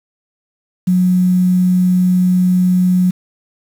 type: tone with quantisation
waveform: sine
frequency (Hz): 181.9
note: F#3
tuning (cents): -29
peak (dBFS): -9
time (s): 0.87-3.11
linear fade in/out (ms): 10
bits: 6
effects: none